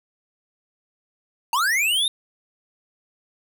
square linear sweep, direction up, 880 to 3729 Hz, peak -19 dBFS, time 1.53-2.08 s, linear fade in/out 2 ms, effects none

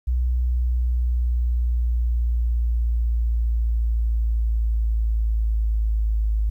sine exponential sweep, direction down, 61.8 to 53.4 Hz, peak -18 dBFS, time 0.07-6.5 s, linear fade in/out 10 ms, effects 10-bit

